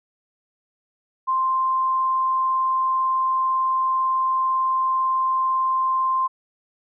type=tone; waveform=sine; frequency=1047 Hz; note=C6; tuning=1 cent sharp; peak=-18 dBFS; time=1.27-6.28 s; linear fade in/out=20 ms; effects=none